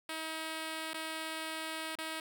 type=tone with dropouts; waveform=5% pulse; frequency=318.7 Hz; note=D#4; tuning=42 cents sharp; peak=-26 dBFS; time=0.09-2.2 s; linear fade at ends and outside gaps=2 ms; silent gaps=0.933-0.943 / 1.954-1.986 s; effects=none